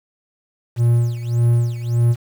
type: tone with tremolo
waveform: triangle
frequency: 118.6 Hz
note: A#2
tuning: 30 cents sharp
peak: -9 dBFS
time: 0.76-2.16 s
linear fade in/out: 50 ms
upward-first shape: sine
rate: 1.7 Hz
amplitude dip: 80%
effects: 7-bit